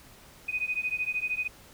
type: beating tone pair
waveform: sine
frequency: 2489 / 2502 Hz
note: D#7 / D#7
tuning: 0 / +9 cents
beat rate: 13 Hz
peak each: -31 dBFS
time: 0.48-1.48 s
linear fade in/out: 10 ms
effects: pink hiss -53 dBFS RMS until 1.73 s